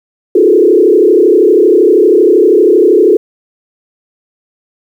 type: tone with frequency modulation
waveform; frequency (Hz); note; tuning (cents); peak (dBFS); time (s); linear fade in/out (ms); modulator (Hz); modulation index
sine; 392; G4; 0; -3; 0.35-3.17; 5; 32.7; 1.9
effects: 7-bit